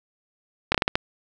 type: slowing click train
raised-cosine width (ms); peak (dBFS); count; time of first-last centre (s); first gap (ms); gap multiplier
0.3; -3; 6; 0.72-0.955; 25; 1.32
effects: none